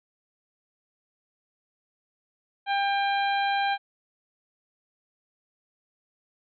harmonic tone, 797 Hz, G5, 28 cents sharp, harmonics 1 / 2 / 3 / 4 / 5, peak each -24 / -30 / -34 / -36 / -38 dBFS, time 2.66-3.78 s, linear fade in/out 50 ms, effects none

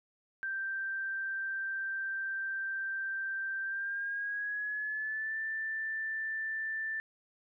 sine tone with pitch glide, 1569 to 1771.3 Hz, G6 to A6, +1 to +11 cents, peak -33 dBFS, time 0.43-7 s, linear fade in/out 0 ms, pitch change +210 cents, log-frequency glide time 3.63-5.37 s, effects none

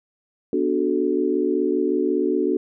sine chord, B minor seventh, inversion none, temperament equal with one note detuned, 246.9 / 293.7 / 370 / 435.4 Hz, B3 / D4 / F#4 / A4, 0 / 0 / 0 / -18 cents, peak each -27 / -23 / -22 / -25 dBFS, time 0.53-2.57 s, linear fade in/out 2 ms, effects none

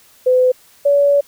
sine tone pair in turn, 507 / 569.1 Hz, B4 / C#5, +45 / +45 cents, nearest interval major second, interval 200 cents, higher second, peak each -9 dBFS, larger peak neither, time 0.26-0.52 / 0.85-1.21 s, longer second, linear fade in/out 10 ms, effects white hiss -49 dBFS RMS until 1.27 s

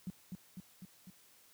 sine tone with echo, 185 Hz, F#3, in tune, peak -37 dBFS, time 0.07-0.1 s, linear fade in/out 0 ms, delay 250 ms, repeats 4, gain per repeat -3 dB, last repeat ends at 1.1 s, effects white hiss -64 dBFS RMS until 1.53 s + high-pass 60 Hz 12 dB/octave

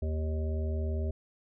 harmonic tone, 78.1 Hz, D#2, 7 cents sharp, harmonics 1 / 3 / 5 / 7 / 8, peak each -29 / -41 / -41 / -47 / -44 dBFS, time 0.02-1.11 s, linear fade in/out 5 ms, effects none

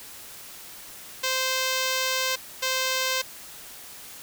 5% pulse tone bursts at uneven times, 520 Hz, C5, 11 cents flat, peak -12 dBFS, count 2, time 1.23-2.36 / 2.62-3.22 s, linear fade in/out 10 ms, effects white hiss -43 dBFS RMS until 4.22 s

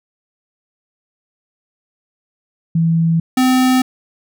sine / square tone pair in turn, 164.81 / 256.6 Hz, E3 / C4, 0 / -34 cents, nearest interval minor sixth, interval 766 cents, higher second, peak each -11 dBFS, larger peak neither, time 2.75-3.2 / 3.37-3.82 s, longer neither, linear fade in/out 5 ms, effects none

